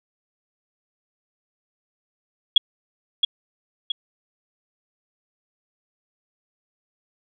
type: tone with echo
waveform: sine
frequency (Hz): 3322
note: G#7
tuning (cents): 0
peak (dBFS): -8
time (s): 2.56-2.58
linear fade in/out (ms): 5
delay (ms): 670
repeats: 2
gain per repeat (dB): -6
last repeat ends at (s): 3.92
effects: none